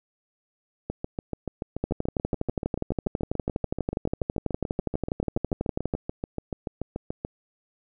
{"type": "two click trains", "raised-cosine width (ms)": 2, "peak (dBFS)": [-12, -16], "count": [51, 45], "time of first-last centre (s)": [[1.84, 5.938], [0.9, 7.249]], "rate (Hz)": [12.2, 6.93], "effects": []}